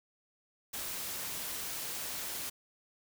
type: noise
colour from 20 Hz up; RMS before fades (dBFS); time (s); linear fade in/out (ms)
white; -39; 0.73-2.5; 10
effects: none